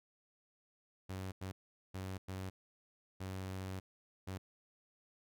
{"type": "tone bursts at uneven times", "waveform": "sawtooth", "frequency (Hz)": 94.5, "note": "F#2", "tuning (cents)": 37, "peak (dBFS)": -37, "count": 6, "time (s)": [[1.09, 1.32], [1.41, 1.52], [1.94, 2.18], [2.28, 2.5], [3.2, 3.8], [4.27, 4.38]], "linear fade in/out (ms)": 10, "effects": []}